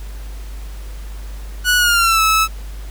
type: tone with pitch glide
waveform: sawtooth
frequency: 1470 to 1302.1 Hz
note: F#6 to E6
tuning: -12 to -22 cents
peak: -8 dBFS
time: 1.64-2.48 s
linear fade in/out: 50 ms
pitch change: -210 cents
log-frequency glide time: 1.77-2.22 s
effects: added 50 Hz sine -27 dBFS peak until 2.9 s + pink hiss -42 dBFS RMS until 2.9 s